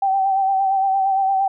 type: tone with vibrato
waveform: sine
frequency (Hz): 775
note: G5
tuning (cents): -20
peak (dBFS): -15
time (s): 0.02-1.48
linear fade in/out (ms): 5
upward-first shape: sine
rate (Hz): 8.7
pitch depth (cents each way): 34
effects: none